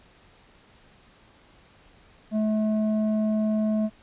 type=tone with low-pass filter; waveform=square; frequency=215.4 Hz; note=A3; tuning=37 cents flat; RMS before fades=-24 dBFS; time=2.31-3.9 s; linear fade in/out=50 ms; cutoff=490 Hz; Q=6.8; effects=pink hiss -56 dBFS RMS until 4.02 s + resampled to 8000 Hz